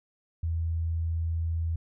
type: tone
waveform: sine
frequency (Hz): 82.41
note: E2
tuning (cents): 0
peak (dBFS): -26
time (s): 0.43-1.76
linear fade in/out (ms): 5
effects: none